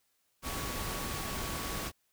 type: tone in noise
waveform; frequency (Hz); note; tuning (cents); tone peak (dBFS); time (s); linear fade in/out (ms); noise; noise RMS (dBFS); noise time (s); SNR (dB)
sine; 1124; C#6; +24; -45; 0.42-1.92; 50; pink; -37; 0.42-1.92; -11
effects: white hiss -75 dBFS RMS until 2.12 s